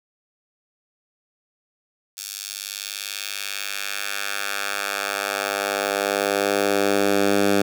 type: tone with high-pass filter sweep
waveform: 10% pulse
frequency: 100.3 Hz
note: G2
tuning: 40 cents sharp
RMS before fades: -24 dBFS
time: 2.17-7.62 s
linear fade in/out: 5 ms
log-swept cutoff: 5500 to 230 Hz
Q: 1
effects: none